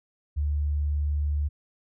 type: tone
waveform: sine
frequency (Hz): 73.42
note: D2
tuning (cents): 0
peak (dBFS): -23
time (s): 0.36-1.49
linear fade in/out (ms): 20
effects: none